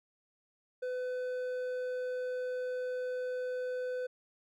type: tone with hard clipping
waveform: triangle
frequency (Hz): 503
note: B4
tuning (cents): +32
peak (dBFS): -35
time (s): 0.82-4.07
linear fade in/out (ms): 10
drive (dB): 9
effects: none